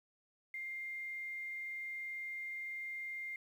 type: tone with quantisation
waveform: sine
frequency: 2107 Hz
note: C7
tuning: 12 cents sharp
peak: -40 dBFS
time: 0.54-3.36 s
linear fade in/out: 2 ms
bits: 11
effects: none